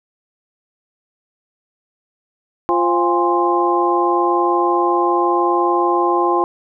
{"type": "harmonic tone with a mistuned harmonic", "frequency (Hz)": 174.61, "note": "F3", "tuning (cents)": 0, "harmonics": [2, 3, 4, 5, 6], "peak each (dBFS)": [-17, -25, -24, -19, -18], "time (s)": [2.69, 6.44], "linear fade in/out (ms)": 0, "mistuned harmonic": 5, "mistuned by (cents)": -110, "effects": []}